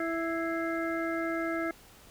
harmonic tone with a mistuned harmonic, 330 Hz, E4, 2 cents sharp, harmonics 1 / 2 / 4 / 5 / 6, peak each -32 / -35 / -38 / -39 / -40 dBFS, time 0-1.71 s, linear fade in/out 2 ms, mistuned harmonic 6, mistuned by +96 cents, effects pink hiss -55 dBFS RMS until 2.1 s

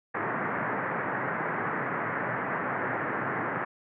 white band-pass noise, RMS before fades -31 dBFS, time 0.14-3.65 s, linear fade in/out 10 ms, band 110 to 1900 Hz, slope 48 dB/octave, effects none

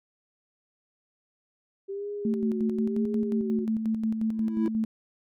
sine tone with vibrato, 388.3 Hz, G4, 16 cents flat, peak -31 dBFS, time 1.88-3.66 s, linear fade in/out 20 ms, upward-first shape sine, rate 0.98 Hz, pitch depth 98 cents each way
sine tone with tremolo, 221 Hz, A3, 8 cents sharp, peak -23 dBFS, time 2.25-4.85 s, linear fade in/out 2 ms, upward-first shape square, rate 5.6 Hz, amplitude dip 45%
triangle tone with exponential growth, 329.6 Hz, E4, in tune, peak -21 dBFS, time 4.25-4.68 s, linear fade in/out 2 ms, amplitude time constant 92 ms
effects none

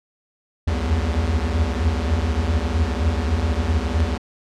square tone cluster, 65.8 / 77.4 / 81.6 / 84.9 Hz, C2 / D#2 / E2 / F2, +10 / -9 / -17 / -48 cents, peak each -25 dBFS, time 0.67-4.18 s, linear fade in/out 10 ms, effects low-pass 6000 Hz 12 dB/octave

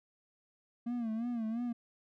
triangle tone with vibrato, 231 Hz, A#3, 16 cents flat, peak -31 dBFS, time 0.86-1.73 s, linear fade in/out 10 ms, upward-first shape sine, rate 2.9 Hz, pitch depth 97 cents each way, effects none

